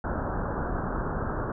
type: low-pass noise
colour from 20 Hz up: pink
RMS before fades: -30 dBFS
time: 0.04-1.52 s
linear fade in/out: 2 ms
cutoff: 1600 Hz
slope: 96 dB/octave
effects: none